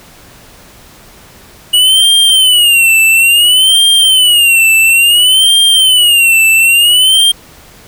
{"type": "tone with vibrato", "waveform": "square", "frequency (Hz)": 2910, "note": "F#7", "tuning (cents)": -29, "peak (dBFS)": -5, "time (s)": [1.73, 7.32], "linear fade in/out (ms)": 10, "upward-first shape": "sine", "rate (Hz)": 0.58, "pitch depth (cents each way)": 160, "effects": ["pink hiss -38 dBFS RMS until 7.87 s"]}